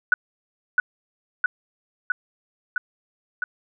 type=tone with echo; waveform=sine; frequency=1480 Hz; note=F#6; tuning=in tune; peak=-12 dBFS; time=0.12-0.14 s; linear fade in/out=2 ms; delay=660 ms; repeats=5; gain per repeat=-2 dB; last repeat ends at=3.44 s; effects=none